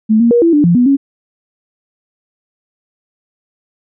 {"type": "tone with pitch steps", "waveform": "sine", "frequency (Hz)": [218.1, 234.1, 476.1, 335, 294.7, 172.2, 245.6, 276.4], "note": ["A3", "A#3", "A#4", "E4", "D4", "F3", "B3", "C#4"], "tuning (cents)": [-15, 8, 37, 28, 6, -24, -9, -5], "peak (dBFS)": -6, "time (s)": [0.09, 0.97], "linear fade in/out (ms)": 20, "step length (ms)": 110, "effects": []}